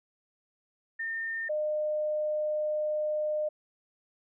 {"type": "tone pair in turn", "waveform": "sine", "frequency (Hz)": [1815, 607.6], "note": ["A#6", "D#5"], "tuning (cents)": [-47, -41], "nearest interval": "octave + perfect fifth", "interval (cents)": 1894, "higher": "first", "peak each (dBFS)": [-31, -27], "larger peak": "second", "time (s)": [[0.99, 1.49], [1.49, 3.49]], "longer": "second", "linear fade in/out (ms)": 10, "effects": []}